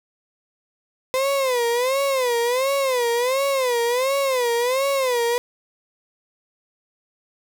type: tone with vibrato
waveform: 35% pulse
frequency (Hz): 510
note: C5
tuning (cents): -44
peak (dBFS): -17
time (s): 1.14-5.38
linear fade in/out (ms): 0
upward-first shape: sine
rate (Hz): 1.4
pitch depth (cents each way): 150
effects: none